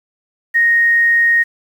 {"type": "tone", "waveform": "sine", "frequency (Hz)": 1864.7, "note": "A#6", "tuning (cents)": 0, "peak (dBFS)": -9, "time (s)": [0.54, 1.44], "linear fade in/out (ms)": 20, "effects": ["7-bit"]}